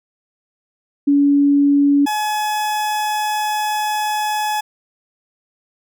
sine / 40% pulse tone pair in turn, 284.1 / 848.6 Hz, C#4 / G#5, +43 / +37 cents, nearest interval octave + perfect fifth, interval 1894 cents, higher second, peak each -10 / -17 dBFS, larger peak first, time 1.07-2.06 / 2.06-4.61 s, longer second, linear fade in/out 10 ms, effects none

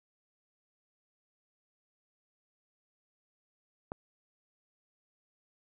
click, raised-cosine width 1 ms, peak -23 dBFS, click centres 3.919 s, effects none

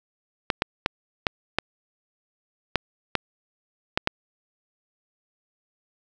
clicks, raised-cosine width 0.3 ms, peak -4 dBFS, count 9, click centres 0.502 / 0.621 / 0.861 / 1.268 / 1.586 / 2.757 / 3.153 / 3.975 / 4.074 s, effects none

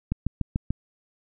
click train, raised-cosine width 5 ms, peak -12 dBFS, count 5, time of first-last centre 0.12-0.706 s, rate 6.83 Hz, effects none

